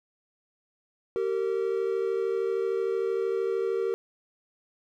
triangle tone pair together, 386.2 / 459.3 Hz, G4 / A#4, -26 / -26 cents, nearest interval minor third, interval 300 cents, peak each -26 dBFS, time 1.16-3.94 s, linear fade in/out 0 ms, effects none

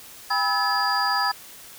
sine tone cluster, 801 / 987 / 1293 / 1715 / 4804 Hz, G5 / B5 / E6 / A6 / D8, +37 / -1 / -34 / -45 / +38 cents, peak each -26 dBFS, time 0.3-1.32 s, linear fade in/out 10 ms, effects tanh soft clip ceiling -10 dBFS + white hiss -44 dBFS RMS until 1.78 s

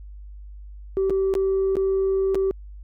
sine tone with dropouts, 385.4 Hz, G4, 29 cents flat, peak -17 dBFS, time 0.97-2.51 s, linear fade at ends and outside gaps 0 ms, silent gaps 1.097-1.105 / 1.339-1.352 / 1.755-1.768 / 2.346-2.354 s, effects tanh soft clip ceiling -16 dBFS + added 50 Hz sine -37 dBFS peak until 2.83 s

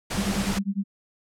pink noise, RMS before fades -29 dBFS, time 0.1-0.59 s, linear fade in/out 10 ms
sine tone with tremolo, 197.4 Hz, G3, 12 cents sharp, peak -21 dBFS, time 0.17-0.84 s, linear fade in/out 10 ms, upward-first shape sine, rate 10 Hz, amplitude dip 100%
effects low-pass 10000 Hz 12 dB/octave

